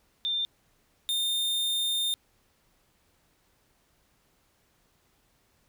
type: tone pair in turn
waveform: sine / 45% pulse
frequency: 3592 / 3632 Hz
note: A7 / A#7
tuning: +35 / -46 cents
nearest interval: unison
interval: 19 cents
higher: second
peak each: -26 dBFS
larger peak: neither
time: 0.25-0.45 / 1.09-2.14 s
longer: second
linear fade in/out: 0 ms
effects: pink hiss -68 dBFS RMS until 5.68 s